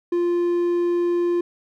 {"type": "tone", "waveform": "triangle", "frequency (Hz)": 348.3, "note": "F4", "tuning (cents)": -5, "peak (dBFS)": -16, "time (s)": [0.12, 1.41], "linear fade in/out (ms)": 5, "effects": []}